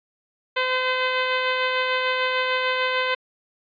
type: tone with tremolo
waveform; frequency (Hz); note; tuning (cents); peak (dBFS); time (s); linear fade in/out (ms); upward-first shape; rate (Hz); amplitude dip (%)
10% pulse; 512; C5; -38; -11; 0.56-3.15; 10; sine; 6.7; 25
effects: resampled to 11025 Hz